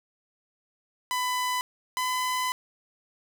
sawtooth tone pair in turn, 1000 / 1009.3 Hz, B5 / B5, +21 / +37 cents, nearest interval unison, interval 16 cents, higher second, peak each -22 dBFS, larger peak neither, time 1.11-1.61 / 1.97-2.52 s, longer second, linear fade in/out 0 ms, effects none

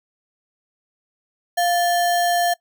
sine tone with sample-and-hold, 698.5 Hz, F5, in tune, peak -16 dBFS, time 1.57-2.54 s, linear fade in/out 10 ms, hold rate 2450 Hz, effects noise-tail reverb RT60 0.1 s tail -20 dB re dry

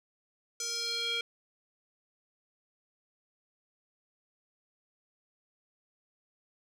square tone with band-pass filter sweep, 466.2 Hz, A#4, in tune, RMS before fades -34 dBFS, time 0.6-1.21 s, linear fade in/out 2 ms, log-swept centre 6300 to 2900 Hz, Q 3.7, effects none

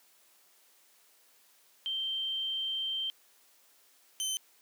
sine / 20% pulse tone pair in turn, 3136 / 3079 Hz, G7 / G7, 0 / -32 cents, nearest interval unison, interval 32 cents, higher first, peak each -31 / -26 dBFS, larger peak second, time 1.86-3.1 / 4.2-4.37 s, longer first, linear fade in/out 0 ms, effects white hiss -64 dBFS RMS until 4.61 s + high-pass 300 Hz 12 dB/octave

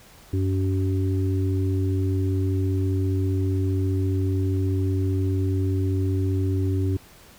harmonic tone, 95 Hz, F#2, 46 cents sharp, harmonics 1 / 3 / 4, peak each -21 / -28 / -31 dBFS, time 0.33-6.97 s, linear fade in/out 5 ms, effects pink hiss -50 dBFS RMS until 7.38 s

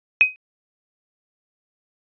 sine tone with exponential decay, 2517 Hz, D#7, 19 cents sharp, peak -6 dBFS, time 0.21-0.36 s, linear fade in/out 0 ms, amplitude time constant 31 ms, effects resampled to 11025 Hz

